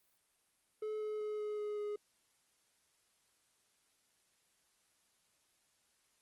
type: tone with pitch steps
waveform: triangle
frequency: 429.6 / 426.9 / 424.2 / 421.5 / 418.8 / 416.2 Hz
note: A4 / G#4 / G#4 / G#4 / G#4 / G#4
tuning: -41 / +48 / +37 / +26 / +15 / +4 cents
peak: -35 dBFS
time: 0.82-1.96 s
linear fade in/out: 5 ms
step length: 190 ms
effects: white hiss -75 dBFS RMS until 6.21 s + Opus 32 kbps